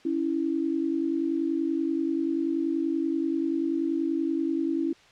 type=tone pair together; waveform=sine; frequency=279.2 / 329.6 Hz; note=C#4 / E4; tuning=+13 / 0 cents; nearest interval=minor third; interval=287 cents; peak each=-28 / -26 dBFS; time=0.05-4.93 s; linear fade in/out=5 ms; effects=white hiss -55 dBFS RMS until 5.11 s + low-pass 4000 Hz 12 dB/octave